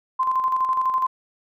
sine tone with tremolo, 1039 Hz, C6, 12 cents flat, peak -17 dBFS, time 0.19-1.07 s, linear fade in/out 10 ms, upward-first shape square, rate 12 Hz, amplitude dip 45%, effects none

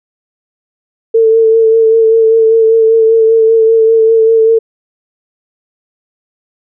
sine tone with vibrato, 448.4 Hz, A4, 33 cents sharp, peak -4 dBFS, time 1.14-4.59 s, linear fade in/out 10 ms, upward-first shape sine, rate 5.1 Hz, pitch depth 23 cents each way, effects none

